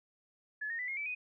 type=tone with pitch steps; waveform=sine; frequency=1712 / 1845.5 / 1989.4 / 2145 / 2312 / 2492 Hz; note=A6 / A#6 / B6 / C7 / D7 / D#7; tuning=-48 / -18 / +12 / +42 / -28 / +2 cents; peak=-35 dBFS; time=0.61-1.15 s; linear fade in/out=10 ms; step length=90 ms; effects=none